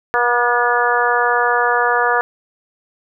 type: harmonic tone with a mistuned harmonic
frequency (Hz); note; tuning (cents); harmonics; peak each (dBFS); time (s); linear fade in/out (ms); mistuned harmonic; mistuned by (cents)
240.9; B3; -43; 2 / 3 / 4 / 5 / 6 / 7; -20 / -20 / -20 / -20 / -20 / -20; 0.14-2.21; 0; 7; +22
effects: none